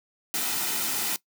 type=noise with comb filter; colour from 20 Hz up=white; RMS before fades=-28 dBFS; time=0.34-1.16 s; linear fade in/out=0 ms; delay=1.8 ms; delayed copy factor=-0.5; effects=noise-tail reverb RT60 0.1 s tail -19 dB re dry + high-pass 150 Hz 12 dB/octave